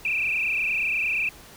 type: tone with frequency modulation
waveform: sine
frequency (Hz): 2516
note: D#7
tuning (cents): +19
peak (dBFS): -22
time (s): 0.05-1.29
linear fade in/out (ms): 2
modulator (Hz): 28.5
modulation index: 5.9
effects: pink hiss -47 dBFS RMS until 1.56 s